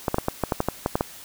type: clicks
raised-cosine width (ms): 1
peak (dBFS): -7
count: 11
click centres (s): 0.082 / 0.144 / 0.184 / 0.284 / 0.437 / 0.522 / 0.604 / 0.686 / 0.861 / 0.955 / 1.009
effects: white hiss -43 dBFS RMS until 1.24 s